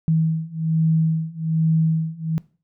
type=beating tone pair; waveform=sine; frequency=160 / 161.2 Hz; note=D#3 / E3; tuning=+49 / -38 cents; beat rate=1.2 Hz; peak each=-21 / -20 dBFS; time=0.08-2.38 s; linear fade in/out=0 ms; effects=noise-tail reverb RT60 0.4 s tail -21 dB re dry